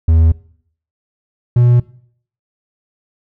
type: tone pair in turn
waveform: triangle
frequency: 81.2 / 121.44 Hz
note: E2 / B2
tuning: -26 / -29 cents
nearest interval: perfect fifth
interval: 697 cents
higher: second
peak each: -5 dBFS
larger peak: neither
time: 0.08-0.32 / 1.56-1.8 s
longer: neither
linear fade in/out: 5 ms
effects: noise-tail reverb RT60 0.6 s tail -20 dB re dry